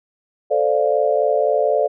sine chord, D minor seventh, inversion second, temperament equal, 440 / 523.3 / 587.3 / 698.5 Hz, A4 / C5 / D5 / F5, 0 / 0 / 0 / 0 cents, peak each -20 / -21 / -18 / -22 dBFS, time 0.5-1.88 s, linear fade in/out 20 ms, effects none

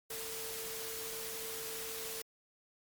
sine tone in noise, 450 Hz, A4, 39 cents sharp, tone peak -46 dBFS, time 0.1-2.22 s, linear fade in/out 5 ms, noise white, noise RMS -42 dBFS, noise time 0.1-2.22 s, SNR -7 dB, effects MP3 96 kbps

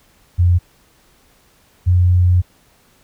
sine tone pair in turn, 88.1 / 89.54 Hz, F2 / F2, +16 / +44 cents, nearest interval unison, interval 28 cents, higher second, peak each -9 dBFS, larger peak neither, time 0.38-0.59 / 1.86-2.42 s, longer second, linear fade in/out 20 ms, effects pink hiss -54 dBFS RMS until 3.03 s

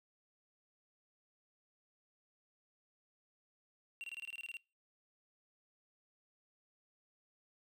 triangle tone bursts, 2752 Hz, F7, 26 cents flat, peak -40 dBFS, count 11, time 4.01-4.569 s, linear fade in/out 0 ms, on 29 ms, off 24 ms, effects noise-tail reverb RT60 0.3 s tail -24 dB re dry

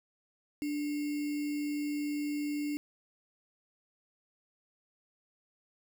sine tone with sample-and-hold, 293.7 Hz, D4, in tune, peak -31 dBFS, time 0.62-2.77 s, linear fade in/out 0 ms, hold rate 2450 Hz, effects none

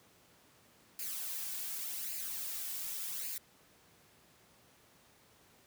blue noise with flanger, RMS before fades -40 dBFS, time 0.99-3.38 s, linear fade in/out 2 ms, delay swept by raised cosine 0.42 to 2.72 ms, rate 0.87 Hz, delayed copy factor +0.55, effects pink hiss -64 dBFS RMS until 5.66 s + high-pass 100 Hz 12 dB/octave

